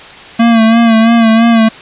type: tone with vibrato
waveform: square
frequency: 227.6 Hz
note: A#3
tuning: 41 cents flat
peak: -5 dBFS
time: 0.39-1.69 s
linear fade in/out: 10 ms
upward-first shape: sine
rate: 3 Hz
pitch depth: 46 cents each way
effects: white hiss -31 dBFS RMS until 1.81 s + resampled to 8000 Hz